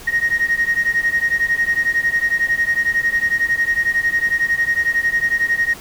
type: beating tone pair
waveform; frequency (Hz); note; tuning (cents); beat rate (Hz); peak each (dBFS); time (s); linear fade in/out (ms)
sine; 1864.7 / 1875.7; A#6 / A#6; 0 / +10; 11; -17; 0.07-5.74; 10
effects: tanh soft clip ceiling -9 dBFS + pink hiss -37 dBFS RMS until 5.8 s